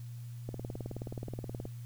click train, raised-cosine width 2 ms, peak -26 dBFS, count 23, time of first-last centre 0.49-1.654 s, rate 18.9 Hz, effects added 119 Hz sine -41 dBFS peak until 1.85 s + white hiss -62 dBFS RMS until 1.85 s

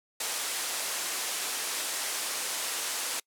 white low-pass noise, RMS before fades -33 dBFS, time 0.2-3.2 s, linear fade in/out 5 ms, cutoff 11000 Hz, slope 24 dB/octave, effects noise-tail reverb RT60 0.1 s tail -26 dB re dry + high-pass 400 Hz 12 dB/octave

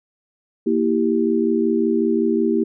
sine chord, E diminished, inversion second, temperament equal with one note detuned, 233.1 / 326.6 / 392 Hz, Bb3 / E4 / G4, 0 / -16 / 0 cents, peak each -20 dBFS, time 0.66-2.64 s, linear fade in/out 10 ms, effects none

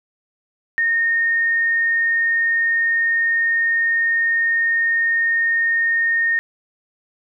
sine tone, 1840 Hz, A#6, 23 cents flat, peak -15 dBFS, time 0.78-6.39 s, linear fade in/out 0 ms, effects none

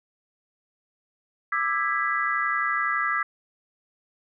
sine chord, E dominant seventh, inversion third, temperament just, 1186.7 / 1318.5 / 1648.1 / 1977.8 Hz, D6 / E6 / G#6 / B6, +18 / 0 / -14 / +2 cents, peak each -28 dBFS, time 1.52-3.23 s, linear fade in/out 5 ms, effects none

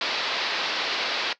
white low-pass noise, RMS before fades -27 dBFS, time 0.01-1.33 s, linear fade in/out 2 ms, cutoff 4800 Hz, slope 48 dB/octave, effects noise-tail reverb RT60 0.1 s tail -17 dB re dry + high-pass 400 Hz 12 dB/octave

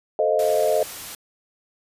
sine chord, F dominant seventh, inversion first, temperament equal, 440 / 523.3 / 622.3 / 698.5 Hz, A4 / C5 / Eb5 / F5, 0 / 0 / 0 / 0 cents, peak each -23 / -24 / -20 / -26 dBFS, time 0.19-0.83 s, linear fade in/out 2 ms
white noise, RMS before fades -35 dBFS, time 0.39-1.15 s, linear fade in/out 2 ms
effects resampled to 32000 Hz

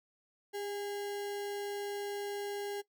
sine tone with sample-and-hold, 404.6 Hz, G#4, 45 cents flat, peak -36 dBFS, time 0.53-2.82 s, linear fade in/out 20 ms, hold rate 1225 Hz, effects noise-tail reverb RT60 0.1 s tail -18 dB re dry

